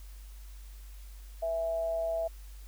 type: tone with amplitude modulation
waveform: sine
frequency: 659.3 Hz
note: E5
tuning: in tune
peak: -27 dBFS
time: 1.42-2.28 s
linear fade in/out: 10 ms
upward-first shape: sine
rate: 168 Hz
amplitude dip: 40%
effects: added 49 Hz sine -44 dBFS peak until 2.67 s + white hiss -59 dBFS RMS until 2.67 s